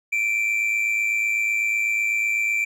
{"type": "tone pair together", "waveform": "triangle", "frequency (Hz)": [2339, 2447], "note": ["D7", "D#7"], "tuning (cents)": [-8, -29], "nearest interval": "minor second", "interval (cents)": 79, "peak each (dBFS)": [-19, -26], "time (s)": [0.12, 2.65], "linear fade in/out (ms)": 10, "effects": []}